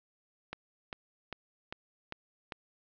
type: click train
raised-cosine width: 0.3 ms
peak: -22 dBFS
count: 6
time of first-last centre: 0.53-2.522 s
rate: 2.51 Hz
effects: low-pass 5000 Hz 12 dB/octave